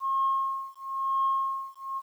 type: tone with tremolo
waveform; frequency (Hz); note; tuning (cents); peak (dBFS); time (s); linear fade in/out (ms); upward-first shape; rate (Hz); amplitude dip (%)
sine; 1078; C#6; -49; -21; 0-2.02; 50; triangle; 1; 100
effects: tanh soft clip ceiling -17 dBFS + 10-bit